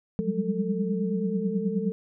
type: tone cluster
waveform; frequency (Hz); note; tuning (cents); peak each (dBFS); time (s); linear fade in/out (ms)
sine; 178.9 / 189 / 198.4 / 208 / 445.9; F3 / F#3 / G3 / G#3 / A4; +42 / +37 / +21 / +3 / +23; -31; 0.19-1.92; 0
effects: none